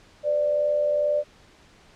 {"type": "tone pair together", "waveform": "sine", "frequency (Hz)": [509, 591.3], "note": ["C5", "D5"], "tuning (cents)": [-48, 12], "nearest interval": "minor third", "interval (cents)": 260, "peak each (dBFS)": [-31, -20], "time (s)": [0.23, 1.24], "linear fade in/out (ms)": 50, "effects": ["pink hiss -54 dBFS RMS until 1.95 s", "low-pass 6000 Hz 12 dB/octave"]}